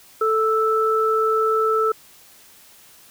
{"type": "tone pair together", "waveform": "sine", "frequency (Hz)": [440, 1318.5], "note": ["A4", "E6"], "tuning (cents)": [0, 0], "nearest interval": "octave + perfect fifth", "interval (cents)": 1900, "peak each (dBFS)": -19, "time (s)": [0.21, 1.92], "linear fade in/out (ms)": 5, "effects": ["white hiss -49 dBFS RMS until 3.1 s"]}